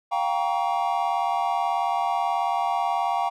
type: chord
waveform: triangle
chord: G half-diminished seventh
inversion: third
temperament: just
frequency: 705.6 / 784 / 940.8 / 1128.9 Hz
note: F5 / G5 / Bb5 / Db6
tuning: +18 / 0 / +16 / +31 cents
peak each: -25 / -24 / -26 / -29 dBFS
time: 0.11-3.3 s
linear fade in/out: 20 ms
effects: none